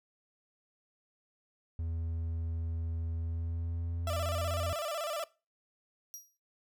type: tone with pitch glide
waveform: triangle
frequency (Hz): 82.41 to 86.51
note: E2 to F2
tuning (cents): 0 to -16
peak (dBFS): -31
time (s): 1.79-4.73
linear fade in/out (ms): 0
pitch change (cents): +84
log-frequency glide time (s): 3.16-4.59
type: tone with vibrato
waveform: 30% pulse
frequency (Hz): 630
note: D#5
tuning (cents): +21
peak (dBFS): -31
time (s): 4.07-5.24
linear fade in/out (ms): 2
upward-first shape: square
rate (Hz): 16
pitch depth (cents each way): 100
type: tone with exponential decay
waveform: sawtooth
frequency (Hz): 5730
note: F8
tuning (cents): +44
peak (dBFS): -37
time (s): 6.14-6.37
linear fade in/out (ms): 0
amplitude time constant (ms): 49
effects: noise-tail reverb RT60 0.3 s tail -20 dB re dry